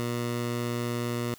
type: tone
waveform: 15% pulse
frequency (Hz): 119.7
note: A#2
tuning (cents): +46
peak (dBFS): -22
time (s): 0-1.34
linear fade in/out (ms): 0
effects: white hiss -53 dBFS RMS until 1.38 s